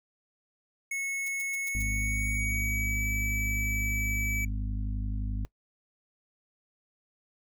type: tone with pitch glide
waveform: square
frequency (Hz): 2195 to 2296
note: C#7 to D7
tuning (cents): -18 to -40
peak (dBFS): -31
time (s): 0.91-4.45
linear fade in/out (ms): 5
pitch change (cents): +78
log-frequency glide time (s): 1.62-3.09
type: noise bursts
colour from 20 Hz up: violet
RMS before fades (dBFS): -40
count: 5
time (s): 1.26-1.825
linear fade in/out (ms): 5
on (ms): 25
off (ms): 110
type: harmonic tone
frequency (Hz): 51.6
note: G#1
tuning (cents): -10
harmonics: 1 / 2 / 4 / 5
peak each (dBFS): -30 / -36 / -42 / -44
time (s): 1.75-5.45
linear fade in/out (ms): 0
effects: noise-tail reverb RT60 0.1 s tail -21 dB re dry